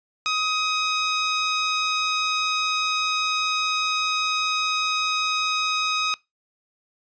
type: tone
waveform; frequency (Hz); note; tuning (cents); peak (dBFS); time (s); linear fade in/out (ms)
15% pulse; 1259; D#6; +20; -15; 0.26-6.14; 0
effects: noise-tail reverb RT60 0.2 s tail -22 dB re dry + resampled to 16000 Hz